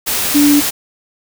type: tone in noise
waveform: sine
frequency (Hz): 290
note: D4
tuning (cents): -22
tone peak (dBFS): -7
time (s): 0.34-0.61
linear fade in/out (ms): 20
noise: white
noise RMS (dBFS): -17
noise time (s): 0.06-0.71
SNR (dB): +7
effects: none